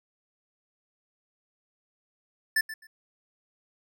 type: tone with echo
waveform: square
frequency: 1760 Hz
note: A6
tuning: in tune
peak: -22 dBFS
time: 2.56-2.61 s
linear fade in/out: 5 ms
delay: 130 ms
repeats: 2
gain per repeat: -14 dB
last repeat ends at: 2.87 s
effects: none